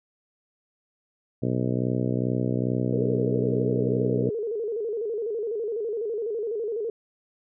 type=harmonic tone; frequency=62.4 Hz; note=B1; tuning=19 cents sharp; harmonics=2 / 3 / 4 / 5 / 6 / 7 / 8 / 9 / 10; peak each=-27 / -30 / -29 / -32 / -34 / -34 / -36 / -40 / -40 dBFS; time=1.42-4.3 s; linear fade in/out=10 ms
type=tone with vibrato; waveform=sine; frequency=439.3 Hz; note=A4; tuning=3 cents flat; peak=-26 dBFS; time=2.93-6.9 s; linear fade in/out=2 ms; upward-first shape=square; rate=12 Hz; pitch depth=99 cents each way
effects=none